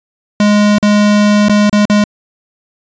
square tone with dropouts, 207.7 Hz, G#3, in tune, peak -7 dBFS, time 0.4-2.04 s, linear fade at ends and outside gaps 2 ms, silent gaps 0.784-0.827 / 1.485-1.495 / 1.696-1.728 / 1.854-1.898 s, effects resampled to 16000 Hz

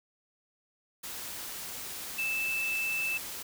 sine tone in noise, 2637 Hz, E7, in tune, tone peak -29 dBFS, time 2.18-3.18 s, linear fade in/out 10 ms, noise white, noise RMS -40 dBFS, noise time 1.03-3.43 s, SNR +8 dB, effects none

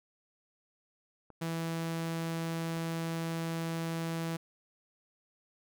clicks, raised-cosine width 1 ms, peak -37 dBFS, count 2, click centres 1.303 / 2.77 s
sawtooth tone, 164.81 Hz, E3, in tune, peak -29 dBFS, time 1.41-4.37 s, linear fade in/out 10 ms
effects none

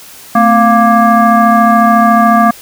sine tone with frequency modulation, 698.5 Hz, F5, in tune, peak -4 dBFS, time 0.35-2.51 s, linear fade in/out 5 ms, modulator 477 Hz, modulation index 1.4, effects white hiss -34 dBFS RMS until 2.61 s

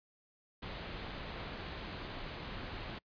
pink low-pass noise, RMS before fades -44 dBFS, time 0.62-2.99 s, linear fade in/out 10 ms, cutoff 4400 Hz, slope 48 dB/octave, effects noise-tail reverb RT60 0.1 s tail -26 dB re dry + resampled to 11025 Hz

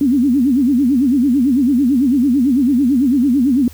sine tone with vibrato, 261.6 Hz, C4, in tune, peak -10 dBFS, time 0.01-3.68 s, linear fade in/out 2 ms, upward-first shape sine, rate 9 Hz, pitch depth 200 cents each way, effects added 79 Hz sine -36 dBFS peak until 3.73 s + white hiss -44 dBFS RMS until 3.73 s

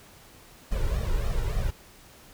brown noise with flanger, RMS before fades -26 dBFS, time 0.71-1.71 s, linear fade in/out 10 ms, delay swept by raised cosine 1.6 to 2.14 ms, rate 3.5 Hz, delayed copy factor +1, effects pink hiss -52 dBFS RMS until 2.33 s

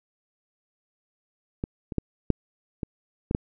clicks, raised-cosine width 3 ms, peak -15 / -20 / -11 / -6 / -16 / -13 / -10 dBFS, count 7, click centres 1.639 / 1.922 / 1.983 / 2.303 / 2.832 / 3.311 / 3.349 s, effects none

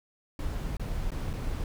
brown noise with dropouts, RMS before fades -32 dBFS, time 0.39-1.64 s, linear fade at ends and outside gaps 2 ms, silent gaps 0.769-0.796 / 1.106-1.117 / 1.332-1.336 s, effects none

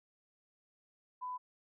sine tone, 1000 Hz, B5, 21 cents sharp, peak -38 dBFS, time 1.21-1.38 s, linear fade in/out 20 ms, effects none

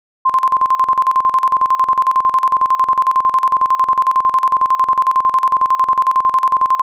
sine tone with tremolo, 1046.5 Hz, C6, in tune, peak -8 dBFS, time 0.25-6.82 s, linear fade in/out 10 ms, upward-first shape square, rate 11 Hz, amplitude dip 75%, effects none

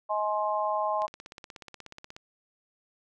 harmonic tone, 210.6 Hz, G#3, 24 cents sharp, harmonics 3 / 4 / 5, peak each -30 / -30 / -30 dBFS, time 0.09-1.07 s, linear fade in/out 20 ms
click train, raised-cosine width 0.2 ms, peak -26 dBFS, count 20, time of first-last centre 1.02-2.165 s, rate 16.6 Hz
effects none

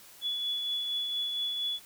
sine tone with tremolo, 3415 Hz, G#7, 48 cents sharp, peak -28 dBFS, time 0.21-1.8 s, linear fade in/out 50 ms, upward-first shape triangle, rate 4.3 Hz, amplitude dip 35%, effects white hiss -53 dBFS RMS until 1.85 s

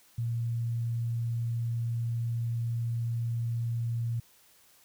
sine tone, 116.8 Hz, A#2, 4 cents sharp, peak -28 dBFS, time 0.18-4.2 s, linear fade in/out 5 ms, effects white hiss -61 dBFS RMS until 4.84 s

